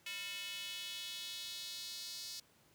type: tone with high-pass filter sweep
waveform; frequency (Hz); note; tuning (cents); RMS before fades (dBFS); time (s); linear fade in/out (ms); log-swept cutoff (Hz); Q
square; 198.7; G3; +24; -45; 0.06-2.4; 5; 2600 to 4700; 3
effects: pink hiss -68 dBFS RMS until 2.74 s + high-pass 80 Hz 12 dB/octave